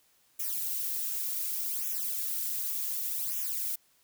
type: noise with flanger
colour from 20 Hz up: violet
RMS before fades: -33 dBFS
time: 0.39-3.76 s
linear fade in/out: 10 ms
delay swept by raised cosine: 0.22 to 3.42 ms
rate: 0.67 Hz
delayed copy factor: -0.95
effects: white hiss -67 dBFS RMS until 4.03 s